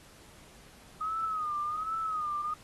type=tone with vibrato; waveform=sine; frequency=1251 Hz; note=D#6; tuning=9 cents sharp; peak=-30 dBFS; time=1.01-2.54 s; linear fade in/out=5 ms; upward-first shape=sine; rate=1.3 Hz; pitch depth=91 cents each way; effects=pink hiss -56 dBFS RMS until 2.63 s + AAC 32 kbps